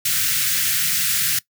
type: band-stop noise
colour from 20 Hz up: white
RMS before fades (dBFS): -20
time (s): 0.05-1.39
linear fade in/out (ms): 5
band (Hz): 190 to 1400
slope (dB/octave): 48
effects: noise-tail reverb RT60 0.1 s tail -20 dB re dry + high-pass 100 Hz 12 dB/octave